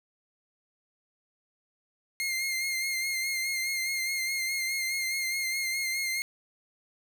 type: tone with vibrato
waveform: sawtooth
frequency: 2120 Hz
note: C7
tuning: 22 cents sharp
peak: -25 dBFS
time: 2.2-6.22 s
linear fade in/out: 0 ms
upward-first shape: sine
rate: 4.8 Hz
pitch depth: 34 cents each way
effects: none